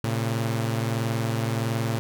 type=tone pair together; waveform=sawtooth; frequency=113.52 / 135 Hz; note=A#2 / C#3; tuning=-45 / -45 cents; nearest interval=minor third; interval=300 cents; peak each=-21 / -26 dBFS; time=0.04-1.99 s; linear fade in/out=0 ms; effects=none